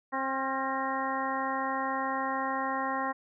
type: harmonic tone with a mistuned harmonic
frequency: 266.3 Hz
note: C4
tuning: 31 cents sharp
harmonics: 1 / 2 / 3 / 4 / 5 / 6 / 7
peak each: -37 / -38 / -34 / -33 / -40 / -44 / -37 dBFS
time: 0.12-3.13 s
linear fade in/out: 20 ms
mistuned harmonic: 5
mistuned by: +49 cents
effects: none